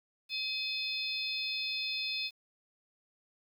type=harmonic tone with a mistuned harmonic; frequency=847 Hz; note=G#5; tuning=34 cents sharp; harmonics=3 / 4 / 5 / 6; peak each=-37 / -38 / -39 / -40 dBFS; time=0.29-2.31 s; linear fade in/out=50 ms; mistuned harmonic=4; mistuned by=+80 cents; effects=10-bit